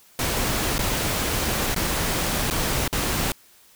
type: noise with dropouts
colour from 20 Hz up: pink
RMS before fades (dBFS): -24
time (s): 0.19-3.32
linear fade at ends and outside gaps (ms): 1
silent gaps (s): 0.781-0.791 / 1.745-1.762 / 2.501-2.509 / 2.878-2.928
effects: white hiss -54 dBFS RMS until 3.75 s